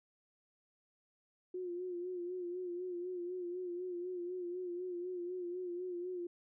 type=tone with vibrato; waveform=sine; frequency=357.5 Hz; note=F4; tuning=41 cents sharp; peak=-38 dBFS; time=1.54-6.27 s; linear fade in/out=5 ms; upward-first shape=sine; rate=4 Hz; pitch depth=52 cents each way; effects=none